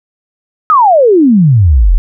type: exponential sweep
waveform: sine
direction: down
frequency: 1305 to 36.06 Hz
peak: -3 dBFS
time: 0.7-1.98 s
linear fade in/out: 0 ms
effects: none